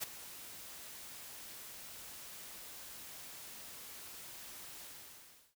white noise with ADSR envelope, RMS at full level -36 dBFS, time 0-5.55 s, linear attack 32 ms, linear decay 11 ms, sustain -14 dB, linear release 730 ms, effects none

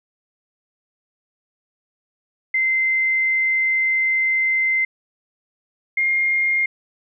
sine tone pair in turn, 2075 / 2124 Hz, C7 / C7, -15 / +25 cents, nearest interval unison, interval 40 cents, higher second, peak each -16 dBFS, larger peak neither, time 2.54-4.85 / 5.97-6.66 s, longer first, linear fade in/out 5 ms, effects none

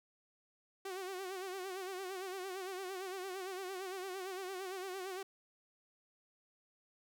sawtooth tone with vibrato, 376.5 Hz, F#4, 30 cents sharp, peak -37 dBFS, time 0.85-5.23 s, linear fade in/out 5 ms, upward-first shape sine, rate 8.8 Hz, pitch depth 78 cents each way, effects none

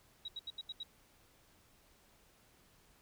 sine tone bursts, 3848 Hz, B7, 46 cents flat, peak -40 dBFS, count 6, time 0.25-0.833 s, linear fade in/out 5 ms, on 33 ms, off 77 ms, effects pink hiss -67 dBFS RMS until 3.01 s

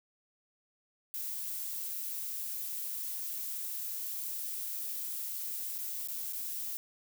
violet noise with dropouts, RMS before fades -38 dBFS, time 1.14-6.77 s, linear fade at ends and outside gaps 0 ms, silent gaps 5.781-5.787 / 6.074-6.085 / 6.325-6.332 s, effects none

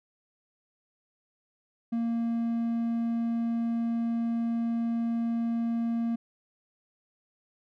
triangle tone, 231.7 Hz, A#3, 10 cents flat, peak -24 dBFS, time 1.92-6.16 s, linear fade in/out 10 ms, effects none

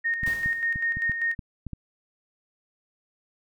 sine tone with tremolo, 1848 Hz, A#6, 16 cents flat, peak -22 dBFS, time 0.04-1.35 s, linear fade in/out 20 ms, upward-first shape square, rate 5.1 Hz, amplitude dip 50%
clicks, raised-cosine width 5 ms, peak -22 dBFS, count 9, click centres 0.233 / 0.277 / 0.46 / 0.759 / 0.97 / 1.096 / 1.392 / 1.667 / 1.733 s
pink noise with exponential decay, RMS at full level -37 dBFS, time 0.26-0.91 s, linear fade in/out 5 ms, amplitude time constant 140 ms
effects none

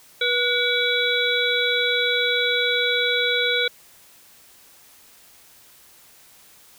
harmonic tone with a mistuned harmonic, 486.4 Hz, B4, 26 cents flat, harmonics 1 / 3 / 5 / 7 / 8, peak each -25 / -25 / -25 / -25 / -25 dBFS, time 0.21-3.68 s, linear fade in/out 5 ms, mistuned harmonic 5, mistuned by -110 cents, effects white hiss -51 dBFS RMS until 6.78 s

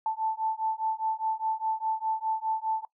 sine beating tone pair, 879 / 883.9 Hz, A5 / A5, -2 / +8 cents, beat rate 4.9 Hz, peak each -30 dBFS, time 0.06-2.85 s, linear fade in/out 2 ms, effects noise-tail reverb RT60 0.1 s tail -20 dB re dry

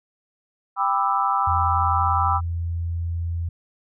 sine chord, E minor seventh, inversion first, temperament just, 791.1 / 988.9 / 1186.7 / 1318.5 Hz, G5 / B5 / D6 / E6, +16 / +2 / +18 / 0 cents, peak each -24 dBFS, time 0.76-2.41 s, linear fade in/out 50 ms
sine tone, 84.6 Hz, E2, 45 cents sharp, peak -23 dBFS, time 1.47-3.49 s, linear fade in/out 5 ms
effects none

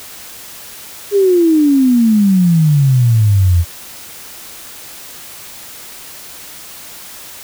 sine exponential sweep, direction down, 413.6 to 82.41 Hz, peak -7 dBFS, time 1.11-3.65 s, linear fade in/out 50 ms, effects white hiss -33 dBFS RMS until 7.43 s

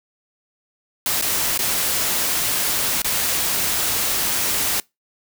white noise with dropouts, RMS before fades -21 dBFS, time 1.06-4.8 s, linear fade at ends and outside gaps 1 ms, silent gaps 1.213-1.223 / 1.576-1.59 / 3.019-3.045 s, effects noise-tail reverb RT60 0.2 s tail -24 dB re dry

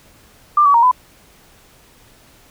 sine tone with pitch steps, 1189 / 1137 / 934 / 1004 Hz, D6 / C#6 / A#5 / B5, +21 / +44 / +3 / +28 cents, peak -8 dBFS, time 0.57-0.914 s, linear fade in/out 5 ms, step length 86 ms, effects pink hiss -49 dBFS RMS until 2.5 s

